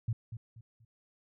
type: tone with echo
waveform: sine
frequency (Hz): 113.7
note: A#2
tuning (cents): -43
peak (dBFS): -28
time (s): 0.08-0.13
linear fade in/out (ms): 5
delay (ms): 240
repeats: 3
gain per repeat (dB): -10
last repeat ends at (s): 0.85
effects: none